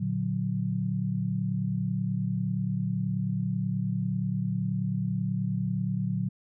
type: chord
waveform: sine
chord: Bb augmented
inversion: none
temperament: equal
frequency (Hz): 116.54 / 146.83 / 185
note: Bb2 / D3 / F#3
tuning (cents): 0 / 0 / 0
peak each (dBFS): -31 / -32 / -29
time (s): 0-6.29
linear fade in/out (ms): 10
effects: none